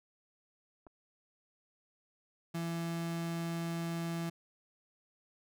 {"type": "clicks", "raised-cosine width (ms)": 1, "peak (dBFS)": [-40, -44], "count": 2, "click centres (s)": [0.867, 0.87]}
{"type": "tone", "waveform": "35% pulse", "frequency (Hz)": 167.6, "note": "E3", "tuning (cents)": 29, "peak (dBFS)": -33, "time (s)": [2.54, 4.3], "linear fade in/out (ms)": 10}
{"effects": []}